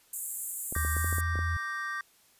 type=high-pass noise; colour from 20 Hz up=pink; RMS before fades=-35 dBFS; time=0.13-1.21 s; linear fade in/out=5 ms; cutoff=7200 Hz; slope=96 dB/octave
type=clicks; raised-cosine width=2 ms; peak=-26 dBFS; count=9; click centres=0.725 / 0.764 / 0.849 / 0.967 / 1.045 / 1.127 / 1.184 / 1.356 / 1.39 s
type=chord; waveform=triangle; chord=G minor; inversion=second; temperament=equal; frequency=1174.7 / 1568 / 1864.7 Hz; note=D6 / G6 / Bb6; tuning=0 / 0 / 0 cents; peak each=-35 dBFS; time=0.75-2.01 s; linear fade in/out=2 ms
type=tone with pitch glide; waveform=sine; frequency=77.3 to 84.3 Hz; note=D#2 to E2; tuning=-11 to +39 cents; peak=-28 dBFS; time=0.76-1.57 s; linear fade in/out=5 ms; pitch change=+150 cents; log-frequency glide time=0.93-1.06 s
effects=white hiss -63 dBFS RMS until 2.39 s + resampled to 32000 Hz